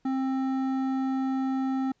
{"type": "tone with hard clipping", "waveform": "triangle", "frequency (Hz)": 264.7, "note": "C4", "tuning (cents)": 20, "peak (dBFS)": -27, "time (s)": [0.05, 1.92], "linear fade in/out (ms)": 5, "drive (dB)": 14, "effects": ["pink hiss -72 dBFS RMS until 2 s", "resampled to 16000 Hz"]}